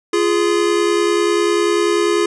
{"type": "tone pair together", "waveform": "square", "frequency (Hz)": [345.2, 415.3], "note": ["F4", "G#4"], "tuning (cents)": [-20, 0], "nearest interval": "minor third", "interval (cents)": 320, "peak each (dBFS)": -17, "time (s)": [0.13, 2.26], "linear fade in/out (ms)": 5, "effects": ["resampled to 22050 Hz"]}